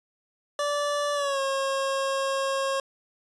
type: tone with pitch glide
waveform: 25% pulse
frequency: 581 to 542.1 Hz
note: D5 to C#5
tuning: -19 to -39 cents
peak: -21 dBFS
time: 0.59-2.8 s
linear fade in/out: 2 ms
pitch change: -120 cents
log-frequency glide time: 1.14-1.4 s
effects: resampled to 22050 Hz